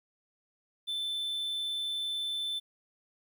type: tone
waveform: triangle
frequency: 3529 Hz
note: A7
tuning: 4 cents sharp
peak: -30 dBFS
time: 0.87-2.6 s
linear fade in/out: 20 ms
effects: 11-bit